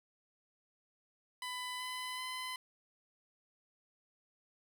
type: tone with pitch steps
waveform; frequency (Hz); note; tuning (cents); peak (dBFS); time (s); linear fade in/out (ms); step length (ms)
15% pulse; 1000 / 1008.7 / 1017.5; B5 / B5 / C6; +21 / +36 / -49; -33; 1.42-2.56; 2; 380
effects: none